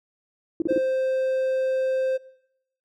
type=tone bursts; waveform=sine; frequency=329.6 Hz; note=E4; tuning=in tune; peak=-19 dBFS; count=4; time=0.6-0.779 s; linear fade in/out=2 ms; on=20 ms; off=33 ms
type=tone; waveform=triangle; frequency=523.3 Hz; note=C5; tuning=in tune; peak=-19 dBFS; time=0.68-2.18 s; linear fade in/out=20 ms
effects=noise-tail reverb RT60 0.8 s tail -21 dB re dry